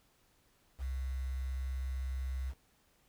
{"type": "tone with quantisation", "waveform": "sine", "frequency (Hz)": 65.41, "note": "C2", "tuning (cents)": 0, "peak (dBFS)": -34, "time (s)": [0.78, 2.54], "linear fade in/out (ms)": 50, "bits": 9, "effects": ["pink hiss -70 dBFS RMS until 3.08 s"]}